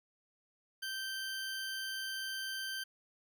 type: tone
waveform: 20% pulse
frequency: 1559 Hz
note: G6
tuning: 10 cents flat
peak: -33 dBFS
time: 0.82-2.84 s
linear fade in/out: 10 ms
effects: none